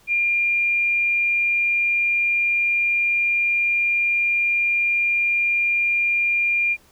sine tone, 2400 Hz, D7, 37 cents sharp, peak -17 dBFS, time 0.07-6.77 s, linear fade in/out 50 ms, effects pink hiss -55 dBFS RMS until 6.91 s

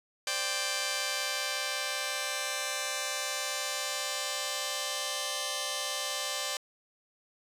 5% pulse chord, C suspended second, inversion none, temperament just, 523.3 / 588.7 / 784.9 Hz, C5 / D5 / G5, 0 / +4 / +2 cents, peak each -25 / -23 / -25 dBFS, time 0.27-6.57 s, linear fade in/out 2 ms, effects resampled to 32000 Hz

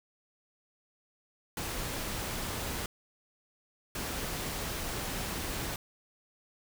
pink noise bursts at uneven times, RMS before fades -36 dBFS, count 2, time 1.57-2.86 / 3.95-5.76 s, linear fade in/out 2 ms, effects none

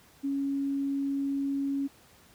sine tone, 277.2 Hz, C#4, in tune, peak -27 dBFS, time 0.23-1.88 s, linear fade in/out 20 ms, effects pink hiss -58 dBFS RMS until 2.34 s + high-pass 60 Hz 12 dB/octave

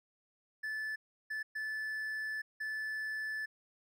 triangle tone bursts at uneven times, 1742 Hz, A6, 18 cents flat, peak -34 dBFS, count 4, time 0.63-0.96 / 1.3-1.43 / 1.55-2.42 / 2.6-3.46 s, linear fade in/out 10 ms, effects none

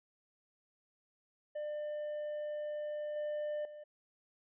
triangle tone with level steps, 598 Hz, D5, 31 cents sharp, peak -35 / -33 / -45 dBFS, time 1.55-3.84 s, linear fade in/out 10 ms, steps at 3.16 / 3.65 s, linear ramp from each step 2 ms, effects resampled to 8000 Hz

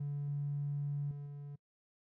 triangle tone with level steps, 143.5 Hz, D3, 40 cents flat, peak -32 / -30 / -39 / -41 dBFS, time 0-1.56 s, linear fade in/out 10 ms, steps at 0.28 / 1.11 / 1.26 s, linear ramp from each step 2 ms, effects noise-tail reverb RT60 0.1 s tail -26 dB re dry + tanh soft clip ceiling -32 dBFS

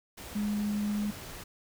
sine tone in noise, 207.7 Hz, G#3, in tune, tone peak -28 dBFS, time 0.35-1.11 s, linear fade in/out 10 ms, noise pink, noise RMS -44 dBFS, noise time 0.17-1.44 s, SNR +13 dB, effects none

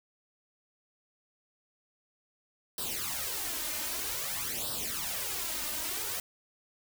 white noise with flanger, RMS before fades -35 dBFS, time 2.78-6.2 s, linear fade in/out 2 ms, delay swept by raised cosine 0.22 to 3.32 ms, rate 0.52 Hz, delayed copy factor +0.8, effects none

